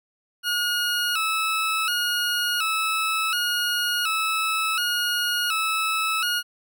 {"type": "tone with vibrato", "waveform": "20% pulse", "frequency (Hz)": 1369, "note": "F6", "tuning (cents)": -35, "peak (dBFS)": -17, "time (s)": [0.43, 6.43], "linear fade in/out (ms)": 50, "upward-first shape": "square", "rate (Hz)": 0.69, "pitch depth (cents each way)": 85, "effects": []}